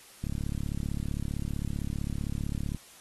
click train, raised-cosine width 5 ms, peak -20 dBFS, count 90, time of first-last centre 0.24-2.747 s, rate 35.5 Hz, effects white hiss -53 dBFS RMS until 3 s + AAC 32 kbps

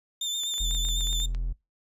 30% pulse tone with vibrato, 3572 Hz, A7, 25 cents sharp, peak -25 dBFS, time 0.21-1.26 s, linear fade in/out 5 ms, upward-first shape sine, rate 8 Hz, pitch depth 31 cents each way
clicks, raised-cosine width 0.2 ms, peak -27 dBFS, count 12, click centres 0.435 / 0.539 / 0.581 / 0.71 / 0.749 / 0.85 / 0.887 / 1.008 / 1.071 / 1.129 / 1.201 / 1.348 s
triangle tone, 42.04 Hz, E1, 35 cents sharp, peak -24 dBFS, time 0.6-1.53 s, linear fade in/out 10 ms
effects noise-tail reverb RT60 0.2 s tail -22 dB re dry + resampled to 32000 Hz

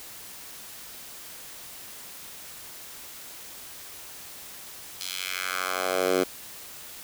10% pulse tone with high-pass filter sweep, 92.5 Hz, F#2, in tune, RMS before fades -28 dBFS, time 5-6.24 s, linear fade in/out 10 ms, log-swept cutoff 4200 to 330 Hz, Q 1.6, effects white hiss -43 dBFS RMS until 7.03 s

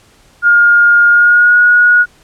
sine tone with pitch glide, 1418 to 1451.1 Hz, F6 to F#6, +26 to -34 cents, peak -4 dBFS, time 0.42-2.06 s, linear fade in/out 50 ms, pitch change +40 cents, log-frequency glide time 1.09-1.57 s, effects pink hiss -47 dBFS RMS until 2.23 s + low-pass 10000 Hz 12 dB/octave

